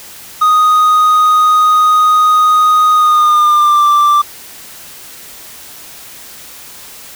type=tone with pitch glide; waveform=triangle; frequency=1244.5 to 1176.7 Hz; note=D#6 to D6; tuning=0 to +3 cents; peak=-4 dBFS; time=0.41-4.22 s; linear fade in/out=10 ms; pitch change=-97 cents; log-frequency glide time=2.91-3.87 s; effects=white hiss -33 dBFS RMS until 7.15 s